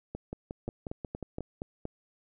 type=two click trains; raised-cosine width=2 ms; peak=-23 / -22 dBFS; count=8 / 6; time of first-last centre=0.15-1.407 / 0.68-1.854 s; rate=5.57 / 4.26 Hz; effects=none